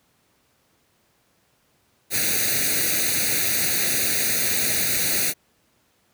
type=noise with comb filter; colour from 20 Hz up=white; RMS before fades=-22 dBFS; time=2.1-5.34 s; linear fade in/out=50 ms; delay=0.47 ms; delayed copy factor=+0.9; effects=pink hiss -64 dBFS RMS until 6.13 s + high-pass 80 Hz 12 dB/octave